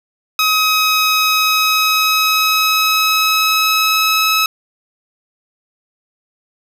15% pulse tone with pitch glide, 1268 to 1290.2 Hz, D#6 to E6, +32 to -38 cents, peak -5 dBFS, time 0.39-4.46 s, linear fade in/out 2 ms, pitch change +30 cents, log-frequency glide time 1.14-4.33 s, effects none

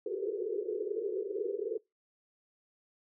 pink band-pass noise, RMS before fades -35 dBFS, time 0.06-1.78 s, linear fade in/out 5 ms, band 370 to 470 Hz, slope 96 dB/octave, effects noise-tail reverb RT60 0.2 s tail -23 dB re dry

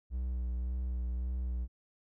triangle tone with vibrato, 61.74 Hz, B1, in tune, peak -30 dBFS, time 0.1-1.68 s, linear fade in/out 50 ms, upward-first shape sine, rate 1.8 Hz, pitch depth 30 cents each way, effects none

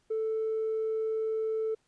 triangle tone with tanh clipping, 440.7 Hz, A4, 3 cents sharp, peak -28 dBFS, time 0.1-1.75 s, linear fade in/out 10 ms, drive 5 dB, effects pink hiss -72 dBFS RMS until 1.87 s + resampled to 22050 Hz

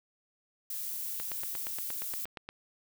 violet noise, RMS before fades -37 dBFS, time 0.7-2.25 s, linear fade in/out 2 ms
click train, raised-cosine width 0.3 ms, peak -24 dBFS, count 12, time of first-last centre 1.2-2.49 s, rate 8.53 Hz
effects none

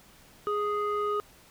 sine tone pair together, 415.3 / 1244.5 Hz, G#4 / D#6, 0 / 0 cents, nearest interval octave + perfect fifth, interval 1900 cents, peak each -27 dBFS, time 0.47-1.2 s, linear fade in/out 0 ms, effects tanh soft clip ceiling -23 dBFS + pink hiss -56 dBFS RMS until 1.5 s

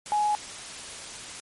sine tone in noise, 838 Hz, G#5, 15 cents sharp, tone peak -21 dBFS, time 0.12-0.35 s, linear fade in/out 0 ms, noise white, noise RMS -39 dBFS, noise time 0.06-1.4 s, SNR +15 dB, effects low-pass 11000 Hz 12 dB/octave + MP3 48 kbps

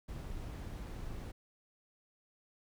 brown noise, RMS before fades -43 dBFS, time 0.08-1.32 s, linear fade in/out 10 ms, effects none

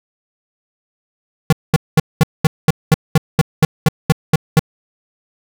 square tone bursts, 157.2 Hz, D#3, 18 cents sharp, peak -7 dBFS, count 14, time 1.5-4.594 s, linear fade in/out 2 ms, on 26 ms, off 210 ms, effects none

